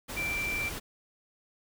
sine tone in noise, 2349 Hz, D7, in tune, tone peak -30 dBFS, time 0.16-0.7 s, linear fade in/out 20 ms, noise pink, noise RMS -38 dBFS, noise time 0.08-0.8 s, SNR +5 dB, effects none

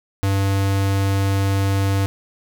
square tone, 98 Hz, G2, in tune, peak -17 dBFS, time 0.23-2.06 s, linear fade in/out 0 ms, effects none

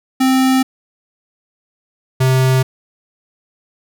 square tone pair in turn, 261.6 / 130.46 Hz, C4 / C3, 0 / -5 cents, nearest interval octave, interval 1205 cents, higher first, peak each -11 dBFS, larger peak neither, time 0.2-0.63 / 2.2-2.63 s, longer neither, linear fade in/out 10 ms, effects none

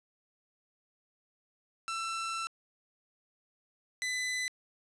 sawtooth tone pair in turn, 1338 / 2005 Hz, E6 / B6, +25 / +26 cents, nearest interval perfect fifth, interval 701 cents, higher second, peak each -30 / -28 dBFS, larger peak second, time 1.88-2.47 / 4.02-4.48 s, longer first, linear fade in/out 0 ms, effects resampled to 22050 Hz + 9-bit

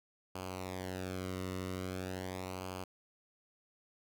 sawtooth tone with flanger, 92.7 Hz, F#2, 4 cents sharp, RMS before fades -41 dBFS, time 0.35-2.84 s, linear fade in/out 5 ms, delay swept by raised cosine 0.53 to 1.24 ms, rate 0.42 Hz, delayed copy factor -0.75, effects none

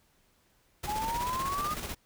pink noise with tremolo, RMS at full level -36 dBFS, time 0.83-1.95 s, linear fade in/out 10 ms, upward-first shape square, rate 16 Hz, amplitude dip 45%
sine exponential sweep, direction up, 822 to 1244.5 Hz, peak -30 dBFS, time 0.87-1.75 s, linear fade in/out 20 ms
effects pink hiss -68 dBFS RMS until 2.05 s

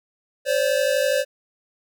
square tone pair together, 523.9 / 576 Hz, C5 / D5, +2 / -34 cents, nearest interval major second, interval 164 cents, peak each -22 dBFS, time 0.45-1.25 s, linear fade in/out 50 ms, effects none

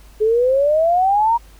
sine exponential sweep, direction up, 422.2 to 954 Hz, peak -12 dBFS, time 0.2-1.38 s, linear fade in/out 20 ms, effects added 50 Hz sine -42 dBFS peak until 1.59 s + pink hiss -50 dBFS RMS until 1.59 s

